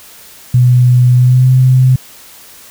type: tone with pitch glide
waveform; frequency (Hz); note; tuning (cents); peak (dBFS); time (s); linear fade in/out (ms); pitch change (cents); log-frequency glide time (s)
sine; 124.2 to 128.58; B2 to C3; +10 to -30; -4; 0.54-1.96; 5; +60; 1.16-1.48
effects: white hiss -37 dBFS RMS until 2.7 s